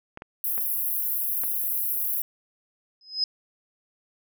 clicks, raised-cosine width 0.5 ms, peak -23 dBFS, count 4, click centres 0.174 / 0.221 / 0.578 / 1.436 s
pink high-pass noise, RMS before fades -27 dBFS, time 0.44-2.22 s, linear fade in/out 2 ms, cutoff 11000 Hz, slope 96 dB/octave
sine tone with exponential growth, 5070 Hz, D#8, 32 cents sharp, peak -18 dBFS, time 3.01-3.24 s, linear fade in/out 2 ms, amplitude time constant 50 ms
effects none

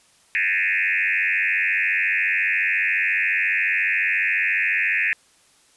sine tone with frequency modulation, 2140 Hz, C7, 38 cents sharp, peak -18 dBFS, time 0.35-5.13 s, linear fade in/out 0 ms, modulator 94.3 Hz, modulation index 4.8, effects white hiss -57 dBFS RMS until 5.76 s + resampled to 24000 Hz

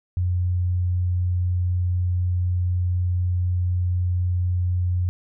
sine tone, 89.6 Hz, F2, 45 cents sharp, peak -19 dBFS, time 0.17-5.09 s, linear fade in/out 0 ms, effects none

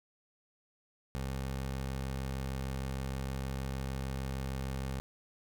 20% pulse tone, 66.5 Hz, C2, 29 cents sharp, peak -30 dBFS, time 1.15-5 s, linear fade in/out 0 ms, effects none

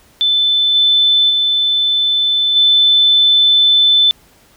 sine tone with level steps, 3520 Hz, A7, in tune, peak -10 / -8 / -11 / -7 dBFS, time 0.21-4.11 s, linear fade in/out 0 ms, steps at 0.74 / 1.29 / 2.55 s, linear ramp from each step 20 ms, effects pink hiss -49 dBFS RMS until 4.56 s

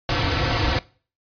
pink noise with comb filter, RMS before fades -21 dBFS, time 0.09-0.79 s, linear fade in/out 2 ms, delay 4.9 ms, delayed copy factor -0.9, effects noise-tail reverb RT60 0.4 s tail -21 dB re dry + resampled to 11025 Hz

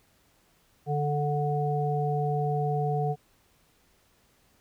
harmonic tone, 146.83 Hz, D3, in tune, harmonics 1 / 3 / 5, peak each -27 / -31 / -30 dBFS, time 0.86-3.16 s, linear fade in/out 50 ms, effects pink hiss -65 dBFS RMS until 4.6 s

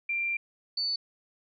sine tone pair in turn, 2371 / 4499 Hz, D7 / C#8, +16 / +25 cents, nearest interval major seventh, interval 1109 cents, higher second, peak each -27 dBFS, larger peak neither, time 0.09-0.37 / 0.77-0.96 s, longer first, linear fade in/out 5 ms, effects none

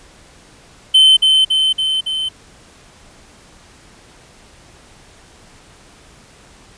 triangle tone with echo, 3074 Hz, G7, 35 cents flat, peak -4 dBFS, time 0.94-1.17 s, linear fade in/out 10 ms, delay 280 ms, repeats 4, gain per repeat -3 dB, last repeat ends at 2.29 s, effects pink hiss -45 dBFS RMS until 6.77 s + resampled to 22050 Hz

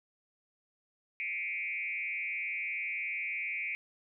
sine tone with frequency modulation, 2303 Hz, D7, 34 cents flat, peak -33 dBFS, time 1.2-3.75 s, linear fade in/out 0 ms, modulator 169 Hz, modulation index 1.2, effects none

